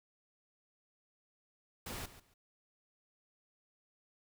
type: noise with echo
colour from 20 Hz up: pink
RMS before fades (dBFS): -43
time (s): 1.86-2.06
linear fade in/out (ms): 5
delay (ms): 140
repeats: 2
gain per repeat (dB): -14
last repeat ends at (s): 2.34
effects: none